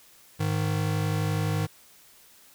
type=tone pair together; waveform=square; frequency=103.75 / 155.56 Hz; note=G#2 / D#3; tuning=-1 / 0 cents; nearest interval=perfect fifth; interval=701 cents; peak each=-28 dBFS; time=0.39-1.67 s; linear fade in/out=20 ms; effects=white hiss -55 dBFS RMS until 2.54 s